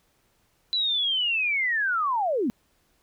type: linear sweep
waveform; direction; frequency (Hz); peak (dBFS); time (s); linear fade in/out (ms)
sine; down; 4000 to 207.7; -22; 0.73-2.5; 0
effects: pink hiss -67 dBFS RMS until 3.02 s

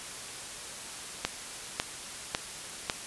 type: click train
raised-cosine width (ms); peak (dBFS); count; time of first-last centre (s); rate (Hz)
0.2; -9; 4; 1.25-2.898; 1.82
effects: white hiss -41 dBFS RMS until 3.06 s + resampled to 24000 Hz

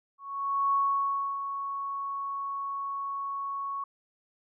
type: tone with ADSR envelope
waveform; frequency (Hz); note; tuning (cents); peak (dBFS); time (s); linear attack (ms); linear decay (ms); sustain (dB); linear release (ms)
sine; 1108.7; C#6; 0; -22; 0.18-3.84; 550; 650; -9; 4
effects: none

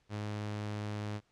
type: tone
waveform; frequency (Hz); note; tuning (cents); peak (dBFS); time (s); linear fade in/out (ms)
sawtooth; 104.9; G#2; +18; -32; 0.09-1.21; 50
effects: pink hiss -73 dBFS RMS until 1.31 s + low-pass 6000 Hz 12 dB/octave

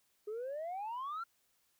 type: exponential sweep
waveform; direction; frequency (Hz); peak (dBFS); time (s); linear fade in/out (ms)
sine; up; 409.4 to 1396.9; -36; 0.27-1.24; 10
effects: tanh soft clip ceiling -36 dBFS + white hiss -75 dBFS RMS until 1.79 s

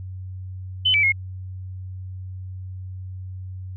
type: tone with pitch steps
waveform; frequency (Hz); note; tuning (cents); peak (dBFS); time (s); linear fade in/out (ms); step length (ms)
sine; 3031 / 2308 / 2158; F#7 / D7 / C#7; +41 / -31 / -47; -15; 0.85-1.123; 10; 91
effects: added 93 Hz sine -31 dBFS peak until 3.76 s

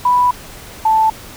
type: tone pair in turn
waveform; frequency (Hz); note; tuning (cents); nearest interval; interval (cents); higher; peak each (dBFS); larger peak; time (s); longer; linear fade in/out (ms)
sine; 987 / 879.3; B5 / A5; -1 / -1; major second; 200; first; -9; neither; 0.05-0.31 / 0.85-1.1; first; 5
effects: pink hiss -35 dBFS RMS until 1.36 s

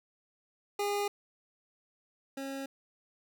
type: tone pair in turn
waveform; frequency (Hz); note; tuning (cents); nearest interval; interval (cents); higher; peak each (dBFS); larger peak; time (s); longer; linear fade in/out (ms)
25% pulse; 407.7 / 272.1; G#4 / C#4; -32 / -32; perfect fifth; 700; first; -26 / -33; first; 0.79-1.08 / 2.37-2.66; neither; 5
effects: none

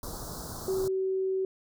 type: band-stop noise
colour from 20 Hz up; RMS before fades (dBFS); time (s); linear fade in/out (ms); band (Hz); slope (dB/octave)
pink; -39; 0.03-0.88; 2; 1400 to 4200; 48
type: tone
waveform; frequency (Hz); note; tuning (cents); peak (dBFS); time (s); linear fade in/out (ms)
sine; 380; F#4; +46; -26; 0.68-1.45; 2
effects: none

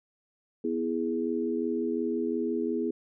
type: chord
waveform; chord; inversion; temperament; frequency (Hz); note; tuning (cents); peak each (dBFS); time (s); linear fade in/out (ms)
sine; E major; second; equal; 246.9 / 329.6 / 415.3; B3 / E4 / G#4; 0 / 0 / 0; -31; 0.64-2.91; 5
effects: none

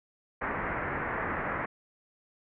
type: low-pass noise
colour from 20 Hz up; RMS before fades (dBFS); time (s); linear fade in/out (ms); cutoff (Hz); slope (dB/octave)
white; -33; 0.41-1.66; 10; 2000; 48
effects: none

